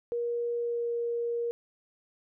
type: tone with pitch glide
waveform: sine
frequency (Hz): 474.4 to 471.1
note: A#4 to A#4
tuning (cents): +30 to +18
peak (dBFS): -28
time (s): 0.12-1.51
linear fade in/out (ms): 0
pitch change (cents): -12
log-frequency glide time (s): 0.54-0.91
effects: none